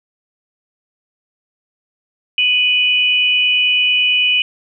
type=tone pair together; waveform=sine; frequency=2489 / 2960 Hz; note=D#7 / F#7; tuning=0 / 0 cents; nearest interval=minor third; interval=300 cents; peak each=-14 dBFS; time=2.38-4.42 s; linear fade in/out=2 ms; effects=none